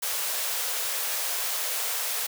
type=high-pass noise; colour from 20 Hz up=white; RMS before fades=-29 dBFS; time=0.02-2.27 s; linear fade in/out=10 ms; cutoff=430 Hz; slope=96 dB/octave; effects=none